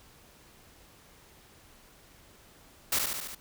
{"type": "noise with echo", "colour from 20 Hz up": "white", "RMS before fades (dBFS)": -27, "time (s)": [2.92, 2.99], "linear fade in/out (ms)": 5, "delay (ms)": 72, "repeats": 5, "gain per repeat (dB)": -3, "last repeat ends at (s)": 3.35, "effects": ["pink hiss -57 dBFS RMS until 3.4 s"]}